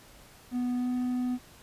triangle tone with pitch glide, 246.9 to 249.3 Hz, B3 to B3, 0 to +16 cents, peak -25 dBFS, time 0.51-1.39 s, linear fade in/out 50 ms, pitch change +16 cents, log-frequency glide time 0.76-0.88 s, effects pink hiss -54 dBFS RMS until 1.62 s + resampled to 32000 Hz

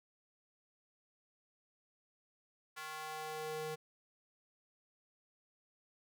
square tone with high-pass filter sweep, 155.56 Hz, D#3, in tune, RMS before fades -43 dBFS, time 2.76-3.76 s, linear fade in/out 20 ms, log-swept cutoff 1300 to 330 Hz, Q 1.7, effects none

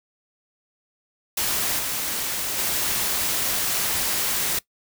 white noise with level steps, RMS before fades -24 / -27 / -24 dBFS, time 1.37-4.59 s, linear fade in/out 5 ms, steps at 1.78 / 2.57 s, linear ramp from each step 20 ms, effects noise-tail reverb RT60 0.1 s tail -20 dB re dry

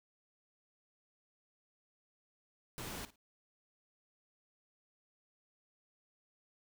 pink noise with echo, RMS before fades -44 dBFS, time 2.78-3.05 s, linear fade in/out 0 ms, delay 54 ms, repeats 2, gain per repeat -15 dB, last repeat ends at 3.158 s, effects none

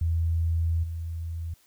sine tone with level steps, 82.7 Hz, E2, 6 cents sharp, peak -22 / -30 dBFS, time 0.01-1.54 s, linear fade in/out 5 ms, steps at 0.83 s, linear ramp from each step 10 ms, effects white hiss -62 dBFS RMS until 1.66 s

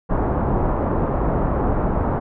pink low-pass noise, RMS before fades -20 dBFS, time 0.09-2.2 s, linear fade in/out 20 ms, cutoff 1100 Hz, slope 24 dB/octave, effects none

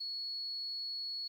sine tone, 4369 Hz, C#8, 26 cents flat, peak -37 dBFS, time 0-1.28 s, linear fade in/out 10 ms, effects 11-bit

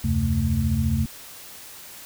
sine tone cluster, 75.7 / 90.2 / 131.4 / 221.7 Hz, D#2 / F#2 / C3 / A3, -47 / -44 / +8 / +13 cents, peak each -25 dBFS, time 0.04-1.06 s, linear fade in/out 5 ms, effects white hiss -42 dBFS RMS until 2.05 s

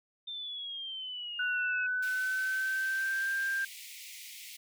sine exponential sweep, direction down, 3600 to 2550 Hz, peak -37 dBFS, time 0.27-1.87 s, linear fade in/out 10 ms
sine tone with pitch glide, 1480 to 1586.2 Hz, F#6 to G6, 0 to +20 cents, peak -29 dBFS, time 1.39-3.65 s, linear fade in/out 5 ms, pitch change +120 cents, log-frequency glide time 1.61-3.35 s
pink high-pass noise, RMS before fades -47 dBFS, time 2.02-4.57 s, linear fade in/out 10 ms, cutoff 2000 Hz, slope 96 dB/octave
effects none

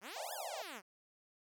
5% pulse exponential two-way sweep, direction up then down, 174.61 to 1800 to 174.61 Hz, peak -34 dBFS, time 0.01-0.82 s, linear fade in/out 50 ms, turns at 0.33 s
white band-pass noise, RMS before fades -45 dBFS, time 0.16-0.62 s, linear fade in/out 2 ms, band 590 to 810 Hz, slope 48 dB/octave
effects none

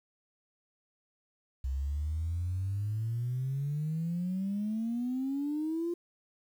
sine exponential sweep, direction up, 64.5 to 349.2 Hz, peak -29 dBFS, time 1.64-5.94 s, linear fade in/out 5 ms, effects tanh soft clip ceiling -26 dBFS + 10-bit

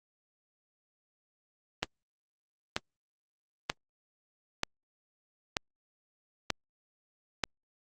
click train, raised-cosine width 0.2 ms, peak -10 dBFS, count 7, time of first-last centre 1.83-7.437 s, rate 1.07 Hz, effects Opus 32 kbps

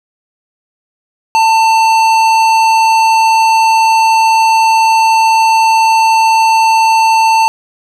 sine tone with tanh clipping, 893 Hz, A5, 25 cents sharp, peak -8 dBFS, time 1.35-7.48 s, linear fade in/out 0 ms, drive 16 dB, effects none

